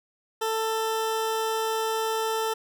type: tone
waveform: 20% pulse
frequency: 443.7 Hz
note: A4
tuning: 14 cents sharp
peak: -20 dBFS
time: 0.41-2.54 s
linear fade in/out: 10 ms
effects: none